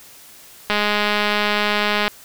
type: click train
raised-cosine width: 0.3 ms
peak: -3 dBFS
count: 288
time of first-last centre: 0.7-2.08 s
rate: 208 Hz
effects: white hiss -44 dBFS RMS until 2.24 s